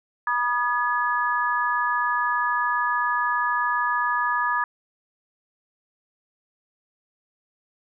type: tone cluster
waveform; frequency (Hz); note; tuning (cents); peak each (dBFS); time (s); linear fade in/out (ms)
sine; 971 / 1224 / 1694; B5 / D#6 / G#6; -30 / -29 / +34; -25; 0.27-4.64; 2
effects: none